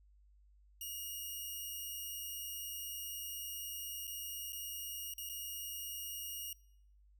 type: tone with dropouts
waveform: 5% pulse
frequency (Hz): 2866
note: F7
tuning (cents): +44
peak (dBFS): -33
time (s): 0.81-6.53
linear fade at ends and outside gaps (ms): 2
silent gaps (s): 4.071-4.076 / 4.523-4.529 / 5.138-5.18 / 5.291-5.296
effects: noise-tail reverb RT60 0.8 s tail -25 dB re dry + added 50 Hz sine -62 dBFS peak until 7.19 s